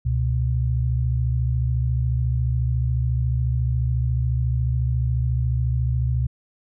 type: tone pair together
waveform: sine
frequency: 69.2 / 123.3 Hz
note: C#2 / B2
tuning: -2 / -2 cents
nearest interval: minor seventh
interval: 1000 cents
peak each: -22 / -21 dBFS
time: 0.05-6.27 s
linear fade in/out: 10 ms
effects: none